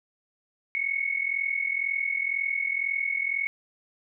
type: tone pair together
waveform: sine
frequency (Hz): 2184 / 2226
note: C#7 / C#7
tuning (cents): -26 / +7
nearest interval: unison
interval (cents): 33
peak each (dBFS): -28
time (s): 0.75-3.47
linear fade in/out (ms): 0
effects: none